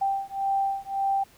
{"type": "beating tone pair", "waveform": "sine", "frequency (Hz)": [784, 785.8], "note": ["G5", "G5"], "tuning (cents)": [0, 4], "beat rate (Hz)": 1.8, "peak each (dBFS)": -27, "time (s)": [0.01, 1.24], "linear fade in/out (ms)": 10, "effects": ["pink hiss -56 dBFS RMS until 1.37 s"]}